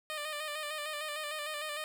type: tone with vibrato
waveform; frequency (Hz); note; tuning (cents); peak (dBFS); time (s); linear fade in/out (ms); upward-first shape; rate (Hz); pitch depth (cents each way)
10% pulse; 603; D5; +46; -28; 0.1-1.84; 0; square; 6.6; 39
effects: none